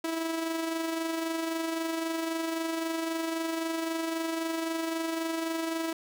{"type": "tone with amplitude modulation", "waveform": "sawtooth", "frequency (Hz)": 327, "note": "E4", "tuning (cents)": -14, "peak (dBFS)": -24, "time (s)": [0.04, 5.93], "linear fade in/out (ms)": 5, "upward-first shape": "sine", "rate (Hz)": 23.8, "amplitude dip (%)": 40, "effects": []}